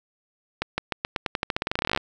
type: accelerating click train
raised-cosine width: 0.3 ms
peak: -8 dBFS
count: 24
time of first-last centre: 0.62-1.975 s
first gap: 160 ms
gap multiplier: 0.89
effects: none